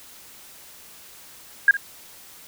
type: tone with echo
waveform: sine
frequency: 1623 Hz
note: G#6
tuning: 40 cents flat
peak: -9 dBFS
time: 1.68-1.71 s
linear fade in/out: 2 ms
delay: 59 ms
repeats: 1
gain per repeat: -14 dB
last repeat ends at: 1.769 s
effects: white hiss -46 dBFS RMS until 2.47 s